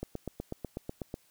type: click train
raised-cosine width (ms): 2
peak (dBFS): -22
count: 10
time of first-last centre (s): 0.03-1.141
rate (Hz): 8.1
effects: white hiss -66 dBFS RMS until 1.3 s